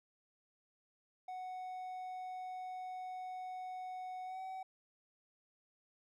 triangle tone with pitch glide, 740 to 756.4 Hz, F#5 to F#5, 0 to +38 cents, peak -40 dBFS, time 1.28-4.63 s, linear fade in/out 5 ms, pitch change +38 cents, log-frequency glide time 4.25-4.4 s, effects none

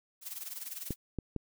blue noise with tremolo, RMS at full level -39 dBFS, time 0.21-0.96 s, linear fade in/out 50 ms, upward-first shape sine, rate 20 Hz, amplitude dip 75%
clicks, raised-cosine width 3 ms, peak -21 dBFS, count 3, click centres 0.907 / 1.187 / 1.363 s
effects none

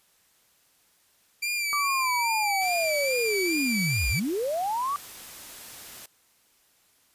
sawtooth tone with vibrato, 2349 Hz, D7, in tune, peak -23 dBFS, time 1.42-4.2 s, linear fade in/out 10 ms, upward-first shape sine, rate 2.4 Hz, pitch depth 52 cents each way
sine linear two-way sweep, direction down then up, 1180 to 52.4 to 1180 Hz, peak -25 dBFS, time 1.73-4.96 s, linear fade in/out 0 ms, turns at 4.09 s
white noise, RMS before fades -43 dBFS, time 2.61-6.06 s, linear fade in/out 5 ms
effects white hiss -64 dBFS RMS until 7.14 s + resampled to 32000 Hz

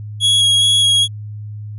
45% pulse tone with vibrato, 3322 Hz, G#7, in tune, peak -10 dBFS, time 0.2-1.08 s, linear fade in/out 50 ms, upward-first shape square, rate 2.4 Hz, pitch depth 9 cents each way, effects added 105 Hz sine -26 dBFS peak until 1.78 s + resampled to 24000 Hz

